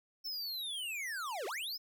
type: linear two-way sweep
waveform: square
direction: down then up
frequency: 5380 to 354.7 to 5380 Hz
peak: -38 dBFS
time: 0.24-1.78 s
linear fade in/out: 20 ms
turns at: 1.46 s
effects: none